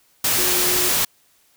sine tone in noise, 360.3 Hz, F#4, 46 cents flat, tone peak -27 dBFS, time 0.38-0.89 s, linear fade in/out 5 ms, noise white, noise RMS -19 dBFS, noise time 0.24-1.05 s, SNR -11 dB, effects white hiss -59 dBFS RMS until 1.56 s

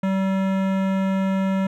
sine tone with hard clipping, 192 Hz, G3, 36 cents flat, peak -21 dBFS, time 0.03-1.67 s, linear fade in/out 5 ms, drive 18 dB, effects none

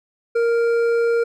sine tone with hard clipping, 466.2 Hz, A#4, in tune, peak -17 dBFS, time 0.35-1.24 s, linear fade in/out 10 ms, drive 7 dB, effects none

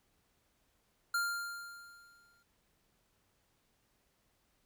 square tone with exponential decay, 1396.9 Hz, F6, in tune, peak -30 dBFS, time 1.14-2.43 s, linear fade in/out 5 ms, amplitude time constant 280 ms, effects pink hiss -75 dBFS RMS until 4.65 s

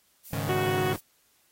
violet noise, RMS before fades -43 dBFS, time 0.24-1.01 s, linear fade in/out 20 ms
sawtooth chord, Ab suspended fourth, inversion none, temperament equal, 103.83 / 138.59 / 155.56 Hz, Ab2 / Db3 / Eb3, 0 / 0 / 0 cents, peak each -29 dBFS, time 0.33-0.96 s, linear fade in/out 0 ms
harmonic tone, 370 Hz, F#4, in tune, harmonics 1 / 2 / 3 / 4 / 5 / 6 / 7 / 8 / 9, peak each -27 / -33 / -37 / -39 / -41 / -43 / -44 / -45 / -46 dBFS, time 0.49-0.93 s, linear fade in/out 0 ms
effects white hiss -66 dBFS RMS until 1.51 s + AAC 48 kbps

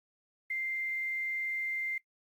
sine tone with quantisation, 2093 Hz, C7, in tune, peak -32 dBFS, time 0.5-1.98 s, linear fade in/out 5 ms, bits 10, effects noise-tail reverb RT60 0.1 s tail -20 dB re dry + Opus 24 kbps

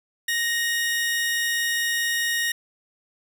sawtooth tone pair together, 1864.7 / 2896 Hz, A#6 / F#7, 0 / -38 cents, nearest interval minor sixth, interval 762 cents, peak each -19 / -29 dBFS, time 0.28-2.52 s, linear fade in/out 5 ms, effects none

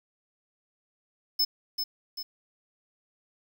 square tone with echo, 5220 Hz, E8, 18 cents flat, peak -22 dBFS, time 1.39-1.45 s, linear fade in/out 10 ms, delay 390 ms, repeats 2, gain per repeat -6 dB, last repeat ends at 2.23 s, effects 9-bit

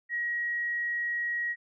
sine tone, 1900 Hz, A#6, 33 cents sharp, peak -28 dBFS, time 0.09-1.56 s, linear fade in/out 50 ms, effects none

